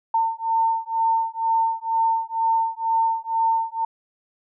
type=beating tone pair; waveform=sine; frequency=903 / 905.1 Hz; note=A5 / A5; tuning=+45 / +49 cents; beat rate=2.1 Hz; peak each=-22 dBFS; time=0.14-3.85 s; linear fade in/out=5 ms; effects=none